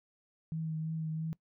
sine tone with vibrato, 159.2 Hz, D#3, 40 cents sharp, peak -33 dBFS, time 0.52-1.33 s, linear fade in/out 0 ms, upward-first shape triangle, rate 3 Hz, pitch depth 23 cents each way, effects noise-tail reverb RT60 0.1 s tail -21 dB re dry

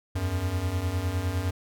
square beating tone pair, 83.7 / 93.5 Hz, E2 / F#2, +27 / +19 cents, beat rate 9.8 Hz, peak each -32 / -28 dBFS, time 0.15-1.51 s, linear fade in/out 10 ms, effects none

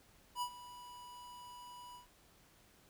square tone with ADSR envelope, 980 Hz, B5, 14 cents flat, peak -35 dBFS, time 0.35-2.07 s, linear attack 66 ms, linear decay 74 ms, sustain -16 dB, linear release 120 ms, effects pink hiss -66 dBFS RMS until 2.89 s

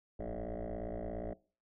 sine tone with frequency modulation, 310 Hz, D#4, 6 cents flat, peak -35 dBFS, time 0.19-1.34 s, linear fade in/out 10 ms, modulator 57.2 Hz, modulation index 6.4, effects noise-tail reverb RT60 0.4 s tail -23 dB re dry + tanh soft clip ceiling -36 dBFS

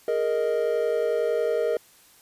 triangle chord, Ab suspended second, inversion none, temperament equal, 415.3 / 466.2 / 622.3 Hz, Ab4 / Bb4 / Eb5, 0 / 0 / 0 cents, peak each -27 / -22 / -25 dBFS, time 0.08-1.77 s, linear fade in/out 2 ms, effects white hiss -55 dBFS RMS until 2.21 s + resampled to 32000 Hz

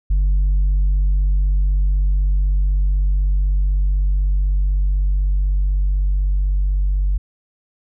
sine tone with level ramp, 48 Hz, G1, 36 cents flat, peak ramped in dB -10 to -13 dBFS, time 0.1-7.18 s, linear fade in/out 10 ms, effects tanh soft clip ceiling -12 dBFS

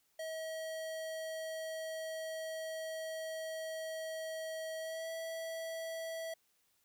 square tone with pitch glide, 640 to 653.1 Hz, D#5 to E5, +49 to -16 cents, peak -40 dBFS, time 0.19-6.34 s, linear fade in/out 5 ms, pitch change +35 cents, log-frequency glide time 4.79-5.1 s, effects white hiss -75 dBFS RMS until 6.84 s

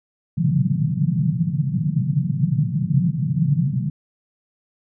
white band-pass noise, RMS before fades -20 dBFS, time 0.37-3.9 s, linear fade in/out 5 ms, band 130 to 170 Hz, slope 48 dB/octave, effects none

